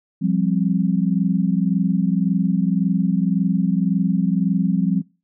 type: chord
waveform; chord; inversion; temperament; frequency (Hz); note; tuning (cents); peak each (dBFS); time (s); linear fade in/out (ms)
sine; F suspended second; none; just; 174.61 / 196.44 / 261.9; F3 / G3 / C4; 0 / +4 / +2; -19 / -20 / -24; 0.21-5.02; 20
effects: noise-tail reverb RT60 0.3 s tail -21 dB re dry